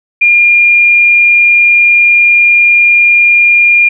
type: tone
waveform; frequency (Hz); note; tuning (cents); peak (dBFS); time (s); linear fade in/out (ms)
sine; 2410; D7; +44; -3; 0.21-3.89; 10
effects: none